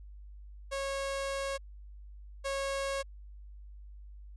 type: tone pair in turn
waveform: sawtooth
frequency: 548 / 548 Hz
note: C#5 / C#5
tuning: -20 / -20 cents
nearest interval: unison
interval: 0 cents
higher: neither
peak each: -29 / -28 dBFS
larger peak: second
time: 0.71-1.58 / 2.44-3.03 s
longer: first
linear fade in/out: 20 ms
effects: added 50 Hz sine -46 dBFS peak until 4.36 s + resampled to 24000 Hz